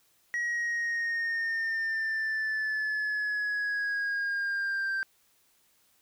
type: linear sweep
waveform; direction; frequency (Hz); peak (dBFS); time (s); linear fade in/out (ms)
sine; down; 1909 to 1568; -25; 0.34-5.03; 0
effects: tanh soft clip ceiling -27 dBFS + white hiss -67 dBFS RMS until 6.01 s